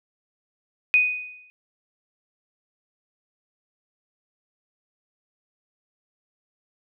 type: tone with exponential decay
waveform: sine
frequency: 2489 Hz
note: D#7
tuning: in tune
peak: -12 dBFS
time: 0.94-1.5 s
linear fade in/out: 0 ms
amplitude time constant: 120 ms
effects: none